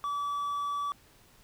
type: tone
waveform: triangle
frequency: 1150 Hz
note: D6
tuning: 37 cents flat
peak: -28 dBFS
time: 0.04-0.92 s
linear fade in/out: 0 ms
effects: pink hiss -60 dBFS RMS until 1.43 s